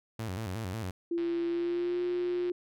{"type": "tone with vibrato", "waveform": "sawtooth", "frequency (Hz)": 101.8, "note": "G#2", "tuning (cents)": -34, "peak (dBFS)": -30, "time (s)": [0.19, 0.91], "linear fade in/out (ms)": 5, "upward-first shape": "square", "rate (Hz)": 5.5, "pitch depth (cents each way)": 170}
{"type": "tone with pitch glide", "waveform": "sine", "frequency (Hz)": [340.2, 355.1], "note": ["F4", "F4"], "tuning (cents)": [-45, 29], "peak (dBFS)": -28, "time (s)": [1.11, 2.52], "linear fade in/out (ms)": 5, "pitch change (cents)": 74, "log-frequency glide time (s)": [1.47, 2.01]}
{"type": "click train", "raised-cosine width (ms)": 0.3, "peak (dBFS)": -32, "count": 175, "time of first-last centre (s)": [1.18, 2.498], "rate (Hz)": 132}
{"effects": []}